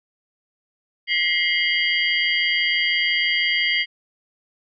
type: tone cluster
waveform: sine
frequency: 1940 / 2106 / 2906 / 3208 / 4702 Hz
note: B6 / C7 / F#7 / G7 / D8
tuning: -31 / +11 / -32 / +39 / +1 cents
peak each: -26 / -21 / -26 / -24 / -30 dBFS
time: 1.07-3.86 s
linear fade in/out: 50 ms
effects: none